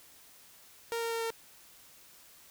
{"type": "tone with pitch steps", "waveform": "sawtooth", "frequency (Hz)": [463.4, 460.7, 458.1, 455.4], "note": ["A#4", "A#4", "A#4", "A#4"], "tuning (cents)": [-10, -20, -30, -40], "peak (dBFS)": -28, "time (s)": [0.92, 1.304], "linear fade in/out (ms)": 0, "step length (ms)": 96, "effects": ["white hiss -57 dBFS RMS until 2.5 s"]}